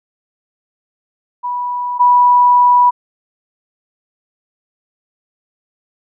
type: tone pair in turn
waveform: sine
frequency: 980 / 980 Hz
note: B5 / B5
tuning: -14 / -14 cents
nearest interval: unison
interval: 0 cents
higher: neither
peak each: -17 / -6 dBFS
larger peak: second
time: 1.43-1.99 / 1.99-2.91 s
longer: second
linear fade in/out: 20 ms
effects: none